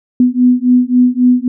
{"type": "beating tone pair", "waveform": "sine", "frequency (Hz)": [246.9, 250.6], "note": ["B3", "B3"], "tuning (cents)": [0, 25], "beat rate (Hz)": 3.7, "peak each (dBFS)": -10, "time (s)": [0.2, 1.48], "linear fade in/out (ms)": 2, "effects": []}